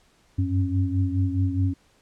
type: tone cluster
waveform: sine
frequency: 93.5 / 98.3 / 273.2 Hz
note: F#2 / G2 / C#4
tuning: +19 / +5 / -25 cents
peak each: -23 / -26 / -27 dBFS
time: 0.38-1.74 s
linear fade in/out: 10 ms
effects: pink hiss -61 dBFS RMS until 2.01 s + low-pass 9000 Hz 12 dB/octave